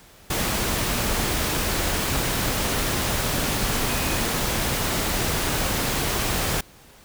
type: tone in noise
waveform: sine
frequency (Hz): 2500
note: D#7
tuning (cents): +8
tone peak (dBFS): -35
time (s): 3.88-4.24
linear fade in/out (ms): 5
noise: pink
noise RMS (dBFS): -24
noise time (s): 0.3-6.61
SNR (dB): -14
effects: pink hiss -50 dBFS RMS until 7.04 s